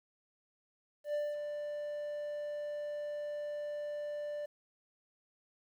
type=tone with ADSR envelope; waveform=triangle; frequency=590 Hz; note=D5; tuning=8 cents sharp; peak=-29 dBFS; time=1.04-4.46 s; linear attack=99 ms; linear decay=220 ms; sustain=-6 dB; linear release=8 ms; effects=11-bit